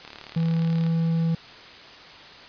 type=click train; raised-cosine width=0.2 ms; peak=-22 dBFS; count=31; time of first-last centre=0.05-0.865 s; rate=36.8 Hz
type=tone; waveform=triangle; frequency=164.81 Hz; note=E3; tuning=in tune; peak=-18 dBFS; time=0.36-1.35 s; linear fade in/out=5 ms
effects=white hiss -44 dBFS RMS until 2.48 s + resampled to 11025 Hz